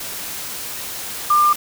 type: tone in noise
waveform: sine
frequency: 1196 Hz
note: D6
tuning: 31 cents sharp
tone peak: -11 dBFS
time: 1.3-1.53 s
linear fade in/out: 5 ms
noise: white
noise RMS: -29 dBFS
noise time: 0-1.56 s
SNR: +15 dB
effects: none